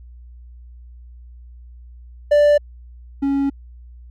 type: tone pair in turn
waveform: triangle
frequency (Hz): 587.3 / 277.2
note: D5 / C#4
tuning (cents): 0 / 0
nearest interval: octave + minor second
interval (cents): 1300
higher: first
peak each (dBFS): -8 / -14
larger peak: first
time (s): 2.31-2.58 / 3.22-3.5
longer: second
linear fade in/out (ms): 10
effects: added 60 Hz sine -38 dBFS peak until 4.1 s